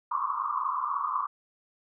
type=band-pass noise; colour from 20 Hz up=white; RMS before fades=-30 dBFS; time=0.11-1.27 s; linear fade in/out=5 ms; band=1000 to 1200 Hz; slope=96 dB/octave; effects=none